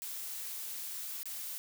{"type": "noise with dropouts", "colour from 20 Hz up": "blue", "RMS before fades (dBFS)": -41, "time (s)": [0.02, 1.58], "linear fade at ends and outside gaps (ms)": 0, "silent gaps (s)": [1.231, 1.256], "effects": []}